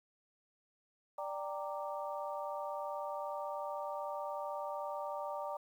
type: harmonic tone with a mistuned harmonic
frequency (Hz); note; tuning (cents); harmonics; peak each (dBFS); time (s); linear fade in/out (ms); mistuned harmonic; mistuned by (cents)
196; G3; 0; 3 / 4 / 5 / 6; -41 / -44 / -43 / -46; 1.18-5.57; 5; 5; -97
effects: 11-bit